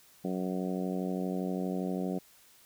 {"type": "harmonic tone", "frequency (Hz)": 92.5, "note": "F#2", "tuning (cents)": 0, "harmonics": [2, 3, 4, 5, 6, 7, 8], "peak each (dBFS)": [-33, -37, -39, -41, -43, -44, -45], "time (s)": [0.24, 2.19], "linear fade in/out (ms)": 10, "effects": ["white hiss -60 dBFS RMS until 2.65 s"]}